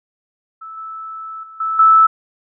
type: tone with level steps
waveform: sine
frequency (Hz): 1312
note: E6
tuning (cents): -9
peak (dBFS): -30 / -27 / -35 / -17 / -6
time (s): 0.61-2.07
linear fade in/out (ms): 10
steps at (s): 0.77 / 1.43 / 1.6 / 1.79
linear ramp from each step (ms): 5
effects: none